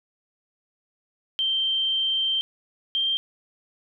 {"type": "tone pair in turn", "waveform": "sine", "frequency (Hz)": [3136, 3167], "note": ["G7", "G7"], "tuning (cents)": [0, 17], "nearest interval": "unison", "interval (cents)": 17, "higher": "second", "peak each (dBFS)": -21, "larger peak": "neither", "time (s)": [[1.39, 2.41], [2.95, 3.17]], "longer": "first", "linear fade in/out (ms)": 0, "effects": []}